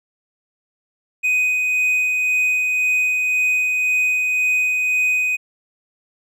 triangle tone with tremolo, 2500 Hz, D#7, 8 cents sharp, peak -13 dBFS, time 1.23-5.37 s, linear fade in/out 20 ms, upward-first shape sine, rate 1.9 Hz, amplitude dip 25%, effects none

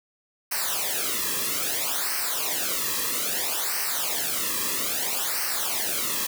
white noise with flanger, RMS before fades -27 dBFS, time 0.51-6.27 s, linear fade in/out 10 ms, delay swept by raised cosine 0.28 to 1.38 ms, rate 0.61 Hz, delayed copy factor -0.85, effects none

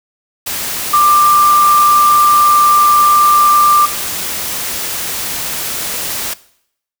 sine tone in noise, 1186 Hz, D6, 17 cents sharp, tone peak -6 dBFS, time 0.93-3.86 s, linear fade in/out 10 ms, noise white, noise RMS -20 dBFS, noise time 0.46-6.34 s, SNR +11 dB, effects noise-tail reverb RT60 0.7 s tail -19 dB re dry

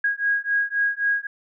sine beating tone pair, 1641 / 1644.8 Hz, G#6 / G#6, -21 / -17 cents, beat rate 3.8 Hz, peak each -23 dBFS, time 0.04-1.27 s, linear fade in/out 5 ms, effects none

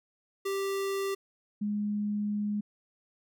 square / sine tone pair in turn, 392 / 207.7 Hz, G4 / G#3, 0 / 0 cents, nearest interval major seventh, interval 1100 cents, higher first, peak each -30 / -28 dBFS, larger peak second, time 0.45-1.15 / 1.61-2.61 s, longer second, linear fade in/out 10 ms, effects none

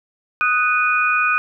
sine tone cluster, 1249 / 1485 / 2475 Hz, D#6 / F#6 / D#7, +6 / +6 / -10 cents, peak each -19 dBFS, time 0.41-1.38 s, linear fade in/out 0 ms, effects none

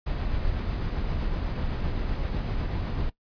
brown noise with tremolo, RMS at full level -27 dBFS, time 0.06-3.1 s, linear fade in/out 10 ms, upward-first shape sine, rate 7.9 Hz, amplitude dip 25%, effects noise-tail reverb RT60 0.1 s tail -17 dB re dry + resampled to 11025 Hz

